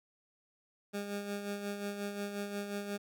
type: tone with tremolo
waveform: 20% pulse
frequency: 202.9 Hz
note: G#3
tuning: 40 cents flat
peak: -30 dBFS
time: 0.93-2.98 s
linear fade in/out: 20 ms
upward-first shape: sine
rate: 5.6 Hz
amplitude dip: 50%
effects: none